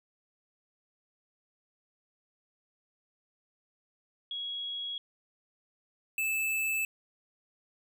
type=tone pair in turn; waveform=sine / square; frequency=3322 / 2626 Hz; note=G#7 / E7; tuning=0 / -7 cents; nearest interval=major third; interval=407 cents; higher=first; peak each=-34 / -29 dBFS; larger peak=second; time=4.31-4.98 / 6.18-6.85 s; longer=neither; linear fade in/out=2 ms; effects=none